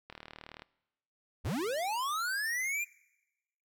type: click train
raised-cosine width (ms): 0.3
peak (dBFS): -29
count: 21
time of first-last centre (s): 0.1-0.621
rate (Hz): 38.4
type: linear sweep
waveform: square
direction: up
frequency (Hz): 50.8 to 2438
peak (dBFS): -32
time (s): 1.44-2.85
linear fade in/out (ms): 20
effects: noise-tail reverb RT60 1.0 s tail -23 dB re dry